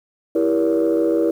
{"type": "chord", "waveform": "sine", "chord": "E diminished seventh", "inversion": "none", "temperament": "just", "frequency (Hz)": [329.6, 395.6, 474.7, 569.6], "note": ["E4", "G4", "Bb4", "Db5"], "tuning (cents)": [0, 16, 31, 47], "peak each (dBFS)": [-17, -23, -19, -22], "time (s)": [0.35, 1.31], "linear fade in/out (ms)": 5, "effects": ["tanh soft clip ceiling -9 dBFS", "8-bit"]}